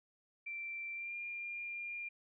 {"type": "tone with pitch glide", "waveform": "sine", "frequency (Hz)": [2349, 2401], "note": ["D7", "D7"], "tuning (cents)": [0, 38], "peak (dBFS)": -40, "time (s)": [0.46, 2.09], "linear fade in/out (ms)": 10, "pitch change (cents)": 38, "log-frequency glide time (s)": [0.94, 1.15], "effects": []}